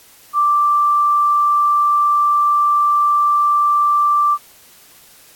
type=tone; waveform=sine; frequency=1174.7 Hz; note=D6; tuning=in tune; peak=-11 dBFS; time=0.33-4.38 s; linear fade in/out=50 ms; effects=white hiss -46 dBFS RMS until 5.35 s + AAC 64 kbps